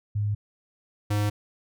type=tone pair in turn; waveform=sine / square; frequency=103.83 / 103.83 Hz; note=G#2 / G#2; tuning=0 / 0 cents; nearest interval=unison; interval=0 cents; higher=neither; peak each=-23 dBFS; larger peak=neither; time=0.15-0.35 / 1.1-1.3 s; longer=neither; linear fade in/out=10 ms; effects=none